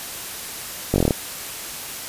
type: slowing click train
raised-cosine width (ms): 2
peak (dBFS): -4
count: 8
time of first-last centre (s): 0.94-1.108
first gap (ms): 20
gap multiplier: 1.06
effects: white hiss -32 dBFS RMS until 2.08 s + resampled to 32000 Hz